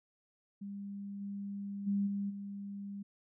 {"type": "tone with level steps", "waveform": "sine", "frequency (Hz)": 200.2, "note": "G3", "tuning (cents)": 37, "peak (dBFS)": [-40, -38, -29, -33, -40], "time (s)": [0.61, 3.03], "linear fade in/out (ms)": 10, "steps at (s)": [1.2, 1.86, 2.06, 2.29], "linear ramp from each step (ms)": 20, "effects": []}